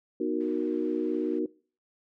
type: chord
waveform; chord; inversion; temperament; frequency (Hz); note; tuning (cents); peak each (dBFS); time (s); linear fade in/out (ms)
sine; B major seventh; none; equal; 246.9 / 311.1 / 370 / 466.2; B3 / D#4 / F#4 / A#4; 0 / 0 / 0 / 0; -34 / -30 / -30 / -34; 0.2-1.46; 5
type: noise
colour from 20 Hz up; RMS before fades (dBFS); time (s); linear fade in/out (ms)
white; -50; 0.4-1.39; 5
effects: noise-tail reverb RT60 0.4 s tail -22 dB re dry + low-pass 2000 Hz 12 dB/octave